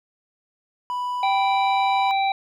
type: tone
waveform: triangle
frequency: 987.8 Hz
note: B5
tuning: in tune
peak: -22 dBFS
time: 0.9-2.11 s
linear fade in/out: 0 ms
type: harmonic tone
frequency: 781 Hz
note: G5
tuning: 7 cents flat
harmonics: 1 / 3 / 5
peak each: -19 / -28 / -31 dBFS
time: 1.23-2.32 s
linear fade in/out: 2 ms
effects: none